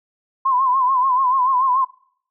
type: tone with vibrato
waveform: sine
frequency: 1035 Hz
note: C6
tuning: 19 cents flat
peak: -14 dBFS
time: 0.45-1.85 s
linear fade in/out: 10 ms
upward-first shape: sine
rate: 6.9 Hz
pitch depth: 84 cents each way
effects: noise-tail reverb RT60 0.6 s tail -23 dB re dry